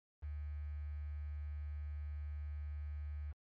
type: tone with quantisation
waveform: sine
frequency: 74.1 Hz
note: D2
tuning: 16 cents sharp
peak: -40 dBFS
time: 0.22-3.33 s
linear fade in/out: 20 ms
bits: 10
effects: low-pass 2000 Hz 12 dB/octave + MP3 48 kbps